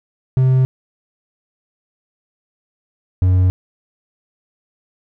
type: tone pair in turn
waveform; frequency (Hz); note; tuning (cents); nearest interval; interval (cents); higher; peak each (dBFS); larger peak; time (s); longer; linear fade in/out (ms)
triangle; 130 / 91.92; C3 / F#2; -11 / -11; tritone; 600; first; -8; neither; 0.37-0.65 / 3.22-3.5; neither; 0
effects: none